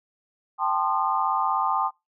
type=chord; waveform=sine; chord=A half-diminished seventh; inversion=third; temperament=equal with one note detuned; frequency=784 / 880 / 1046.5 / 1217.5 Hz; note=G5 / A5 / C6 / Eb6; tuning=0 / 0 / 0 / -38 cents; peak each=-27 dBFS; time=0.58-1.91 s; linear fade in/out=50 ms; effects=noise-tail reverb RT60 0.2 s tail -21 dB re dry